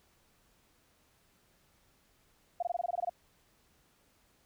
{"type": "tone bursts", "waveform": "sine", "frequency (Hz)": 700, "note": "F5", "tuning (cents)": 4, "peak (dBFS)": -29, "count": 11, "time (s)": [2.6, 3.096], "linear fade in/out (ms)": 5, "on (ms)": 26, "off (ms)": 21, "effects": ["pink hiss -69 dBFS RMS until 4.45 s"]}